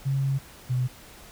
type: tone pair in turn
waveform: sine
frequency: 136.3 / 126.34 Hz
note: C#3 / B2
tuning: -29 / +40 cents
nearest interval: minor second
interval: 131 cents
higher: first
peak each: -22 dBFS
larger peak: neither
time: 0.05-0.39 / 0.69-0.88 s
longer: first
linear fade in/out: 20 ms
effects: pink hiss -48 dBFS RMS until 1.31 s